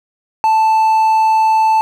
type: tone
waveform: triangle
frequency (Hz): 880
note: A5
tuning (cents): 0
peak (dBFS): -7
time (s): 0.44-1.81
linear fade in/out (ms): 0
effects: 8-bit